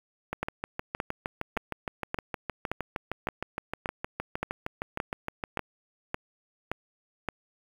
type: two click trains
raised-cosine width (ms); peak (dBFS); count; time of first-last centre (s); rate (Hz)
0.5; -14 / -16; 13 / 35; 0.43-7.287 / 0.33-5.593; 1.75 / 6.46
effects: 7-bit